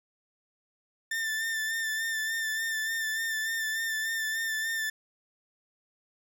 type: tone with vibrato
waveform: 40% pulse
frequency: 1783 Hz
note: A6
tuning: 22 cents sharp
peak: -28 dBFS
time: 1.11-4.9 s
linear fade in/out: 5 ms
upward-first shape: sine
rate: 3.4 Hz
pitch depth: 32 cents each way
effects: none